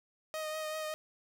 sawtooth tone with vibrato, 622.3 Hz, D#5, in tune, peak -32 dBFS, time 0.34-0.94 s, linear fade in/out 0 ms, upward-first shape triangle, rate 5.2 Hz, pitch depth 23 cents each way, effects none

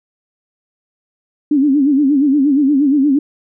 sine tone with vibrato, 281.8 Hz, C#4, 29 cents sharp, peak -9 dBFS, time 1.51-3.19 s, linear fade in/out 5 ms, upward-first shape sine, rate 8.5 Hz, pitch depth 120 cents each way, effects none

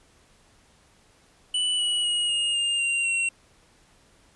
square tone with pitch steps, 2971 / 2930 / 2890 / 2850 / 2811 / 2772 / 2734 Hz, F#7 / F#7 / F#7 / F7 / F7 / F7 / F7, +6 / -18 / -41 / +34 / +11 / -14 / -37 cents, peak -23 dBFS, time 1.54-3.29 s, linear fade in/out 5 ms, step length 250 ms, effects pink hiss -59 dBFS RMS until 4.35 s + resampled to 24000 Hz

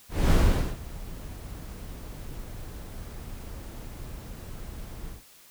brown noise with ADSR envelope, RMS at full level -17 dBFS, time 0.09-5.24 s, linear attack 230 ms, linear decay 440 ms, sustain -22 dB, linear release 150 ms, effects white hiss -54 dBFS RMS until 5.5 s

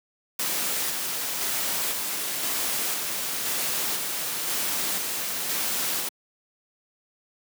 white noise with tremolo, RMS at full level -27 dBFS, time 0.39-6.09 s, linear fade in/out 5 ms, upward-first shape square, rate 0.98 Hz, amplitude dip 25%, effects high-pass 150 Hz 12 dB/octave

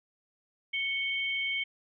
sine tone pair together, 2217 / 3135 Hz, C#7 / G7, 0 / -1 cents, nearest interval tritone, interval 599 cents, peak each -30 / -34 dBFS, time 0.73-1.64 s, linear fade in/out 10 ms, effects none

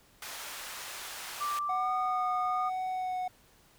pink band-pass noise, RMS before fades -42 dBFS, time 0.22-1.59 s, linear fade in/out 2 ms, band 920 to 16000 Hz, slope 12 dB/octave
sine tone with pitch glide, 1174.7 to 1223.2 Hz, D6 to D#6, 0 to -30 cents, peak -30 dBFS, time 1.4-2.7 s, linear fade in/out 20 ms, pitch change +70 cents, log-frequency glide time 1.71-1.91 s
triangle tone with vibrato, 740 Hz, F#5, in tune, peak -29 dBFS, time 1.69-3.28 s, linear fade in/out 5 ms, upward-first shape sine, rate 1.1 Hz, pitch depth 13 cents each way
effects pink hiss -62 dBFS RMS until 3.78 s

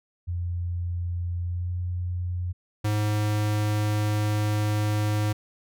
sine tone with pitch glide, 87.31 to 89.04 Hz, F2 to F2, 0 to +34 cents, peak -26 dBFS, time 0.27-2.53 s, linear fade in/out 20 ms, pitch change +34 cents, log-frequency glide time 1.43-1.72 s
square tone, 105.5 Hz, G#2, 28 cents sharp, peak -23 dBFS, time 2.84-5.33 s, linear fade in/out 10 ms
effects none

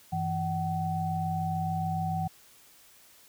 sine tone cluster, 96.7 / 163.7 / 756 Hz, G2 / E3 / F#5, -23 / -12 / +37 cents, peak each -35 / -31 / -31 dBFS, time 0.12-2.28 s, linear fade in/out 10 ms, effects white hiss -57 dBFS RMS until 3.28 s

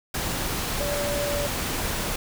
sine tone in noise, 578 Hz, D5, 28 cents flat, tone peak -27 dBFS, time 0.8-1.47 s, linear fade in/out 5 ms, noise pink, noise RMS -28 dBFS, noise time 0.14-2.16 s, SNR -2 dB, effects none

